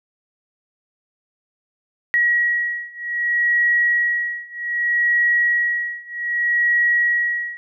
sine beating tone pair, 1910 / 1910.64 Hz, A#6 / A#6, +42 / +42 cents, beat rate 0.64 Hz, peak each -20 / -19 dBFS, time 2.14-7.57 s, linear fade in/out 0 ms, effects none

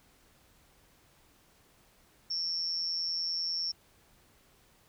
sine tone with amplitude modulation, 5440 Hz, F8, 46 cents flat, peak -27 dBFS, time 2.3-3.72 s, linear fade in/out 10 ms, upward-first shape sine, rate 170 Hz, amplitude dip 75%, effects pink hiss -64 dBFS RMS until 4.88 s

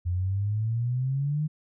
sine exponential sweep, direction up, 86.5 to 155.56 Hz, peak -24 dBFS, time 0.05-1.48 s, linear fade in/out 20 ms, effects none

